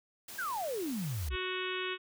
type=noise; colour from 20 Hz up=white; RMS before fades=-46 dBFS; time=0.28-1.29 s; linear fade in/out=5 ms
type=exponential sweep; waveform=sine; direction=down; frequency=1661.2 to 55.3 Hz; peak=-33 dBFS; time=0.38-1.36 s; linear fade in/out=10 ms
type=harmonic tone; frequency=370 Hz; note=F#4; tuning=in tune; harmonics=1 / 3 / 4 / 5 / 6 / 7 / 8 / 9 / 10; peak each=-38 / -42 / -42 / -44 / -45 / -41 / -43 / -45 / -48 dBFS; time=1.3-1.98 s; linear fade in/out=50 ms
effects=none